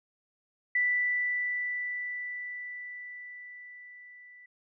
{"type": "tone with level ramp", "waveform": "sine", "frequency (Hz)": 1975.5, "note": "B6", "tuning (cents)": 0, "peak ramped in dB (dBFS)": [-23, -50], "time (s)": [0.75, 4.46], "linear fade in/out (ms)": 5, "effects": []}